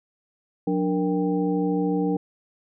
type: tone cluster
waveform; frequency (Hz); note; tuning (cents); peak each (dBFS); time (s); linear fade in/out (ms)
sine; 181.2 / 294.6 / 467.2 / 789; F#3 / D4 / A#4 / G5; -36 / +6 / +4 / +11; -25 / -24 / -27 / -33; 0.67-2.17; 5
effects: none